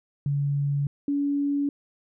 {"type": "tone pair in turn", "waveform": "sine", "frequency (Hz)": [142.2, 284.4], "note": ["C#3", "C#4"], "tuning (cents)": [45, 45], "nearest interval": "octave", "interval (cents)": 1200, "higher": "second", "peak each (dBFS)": -22, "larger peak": "neither", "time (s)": [[0.26, 0.87], [1.08, 1.69]], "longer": "neither", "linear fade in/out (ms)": 2, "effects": []}